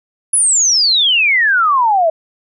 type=exponential sweep; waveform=sine; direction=down; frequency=10548 to 626 Hz; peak=-9 dBFS; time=0.33-2.1 s; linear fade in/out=5 ms; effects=none